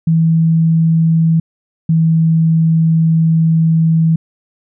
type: tone pair in turn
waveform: sine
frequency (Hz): 163 / 162.27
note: E3 / E3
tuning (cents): -19 / -27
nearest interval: unison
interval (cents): 8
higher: first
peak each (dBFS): -8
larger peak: neither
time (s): 0.07-1.4 / 1.89-4.16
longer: second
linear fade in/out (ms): 5
effects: none